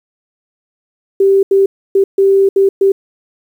sine tone bursts at uneven times, 390.8 Hz, G4, 5 cents flat, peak -6 dBFS, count 6, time 1.2-1.43 / 1.51-1.66 / 1.95-2.04 / 2.18-2.49 / 2.56-2.69 / 2.81-2.92 s, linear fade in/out 5 ms, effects 7-bit

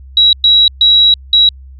sine tone bursts at uneven times, 3877 Hz, B7, 33 cents flat, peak -4 dBFS, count 4, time 0.17-0.33 / 0.44-0.68 / 0.81-1.14 / 1.33-1.49 s, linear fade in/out 2 ms, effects added 66 Hz sine -31 dBFS peak until 1.79 s

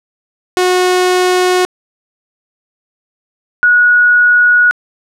sawtooth / sine tone pair in turn, 364.5 / 1458 Hz, F#4 / F#6, -26 / -26 cents, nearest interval 2 octaves, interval 2400 cents, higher second, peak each -5 dBFS, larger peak neither, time 0.57-1.65 / 3.63-4.71 s, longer neither, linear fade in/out 0 ms, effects low-pass 10000 Hz 12 dB/octave

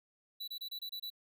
square tone bursts, 3951 Hz, B7, in tune, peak -40 dBFS, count 7, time 0.4-1.102 s, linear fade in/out 10 ms, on 78 ms, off 26 ms, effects none

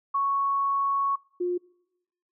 sine tone pair in turn, 1108.7 / 355.7 Hz, C#6 / F4, 0 / +32 cents, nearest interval octave + minor sixth, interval 1968 cents, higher first, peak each -22 / -24 dBFS, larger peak first, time 0.14-1.16 / 1.4-1.58 s, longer first, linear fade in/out 10 ms, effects noise-tail reverb RT60 0.9 s tail -25 dB re dry

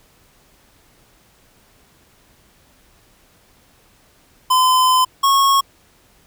square tone pair in turn, 1022 / 1096.6 Hz, C6 / C#6, -41 / -19 cents, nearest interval minor second, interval 122 cents, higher second, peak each -12 dBFS, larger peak neither, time 4.5-5.05 / 5.23-5.61 s, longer first, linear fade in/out 10 ms, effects pink hiss -54 dBFS RMS until 6.26 s

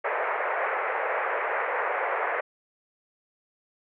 pink band-pass noise, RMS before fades -28 dBFS, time 0.04-2.41 s, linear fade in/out 10 ms, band 450 to 2200 Hz, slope 48 dB/octave, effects none

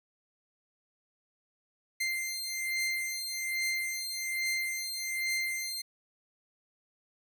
sawtooth beating tone pair, 2090 / 2091.2 Hz, C7 / C7, -2 / -1 cents, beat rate 1.2 Hz, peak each -31 dBFS, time 2-5.82 s, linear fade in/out 10 ms, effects none

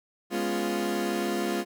30% pulse chord, C# dominant seventh, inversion second, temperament equal, 207.7 / 246.9 / 277.2 / 349.2 Hz, G#3 / B3 / C#4 / E#4, 0 / 0 / 0 / 0 cents, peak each -29 / -32 / -33 / -27 dBFS, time 0.3-1.65 s, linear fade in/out 50 ms, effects none

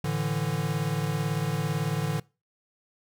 square chord, A suspended fourth, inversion none, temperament equal, 110 / 146.83 / 164.81 Hz, A2 / D3 / E3, 0 / 0 / 0 cents, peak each -34 / -29 / -32 dBFS, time 0.04-2.2 s, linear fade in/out 5 ms, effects noise-tail reverb RT60 0.3 s tail -24 dB re dry

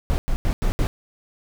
brown noise bursts at uneven times, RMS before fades -20 dBFS, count 5, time 0.1-0.18 / 0.28-0.36 / 0.45-0.53 / 0.62-0.72 / 0.79-0.87 s, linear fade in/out 0 ms, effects none

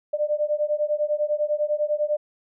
sine beating tone pair, 593 / 603 Hz, D5 / D5, +17 / +46 cents, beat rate 10 Hz, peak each -24 dBFS, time 0.13-2.17 s, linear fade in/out 10 ms, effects none

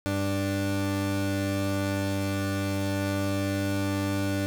30% pulse tone pair together, 98.01 / 293.7 Hz, G2 / D4, 0 / 0 cents, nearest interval octave + perfect fifth, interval 1900 cents, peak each -26 dBFS, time 0.06-4.46 s, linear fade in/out 0 ms, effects none

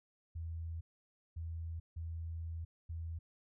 sine tone bursts at uneven times, 82.41 Hz, E2, in tune, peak -39 dBFS, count 4, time 0.35-0.81 / 1.36-1.8 / 1.96-2.65 / 2.89-3.19 s, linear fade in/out 10 ms, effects none

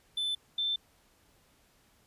triangle / sine tone pair in turn, 3520 / 3549 Hz, A7 / A7, 0 / +14 cents, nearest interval unison, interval 14 cents, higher second, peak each -28 / -28 dBFS, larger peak neither, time 0.17-0.35 / 0.58-0.76 s, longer neither, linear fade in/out 5 ms, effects pink hiss -66 dBFS RMS until 2.06 s + resampled to 32000 Hz

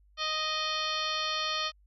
harmonic tone with a mistuned harmonic, 622.3 Hz, D#5, in tune, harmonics 1 / 2 / 3 / 4 / 5 / 6 / 7 / 8 / 9, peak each -41 / -34 / -40 / -39 / -36 / -38 / -36 / -44 / -43 dBFS, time 0.17-1.72 s, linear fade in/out 50 ms, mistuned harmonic 6, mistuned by -84 cents, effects added 50 Hz sine -59 dBFS peak until 1.86 s

